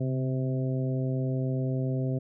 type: harmonic tone with a mistuned harmonic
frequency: 130 Hz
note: C3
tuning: 11 cents flat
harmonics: 1 / 2 / 3 / 4 / 5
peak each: -27 / -33 / -37 / -39 / -41 dBFS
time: 0-2.19 s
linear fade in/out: 10 ms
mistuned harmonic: 1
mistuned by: +37 cents
effects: none